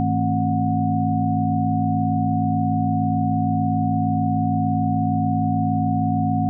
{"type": "tone cluster", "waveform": "sine", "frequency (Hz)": [103.1, 160.1, 222, 268.7, 730], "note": ["G#2", "D#3", "A3", "C4", "F#5"], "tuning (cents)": [-12, 50, 16, 46, -24], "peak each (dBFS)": -24, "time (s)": [0, 6.49], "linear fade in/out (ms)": 0, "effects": []}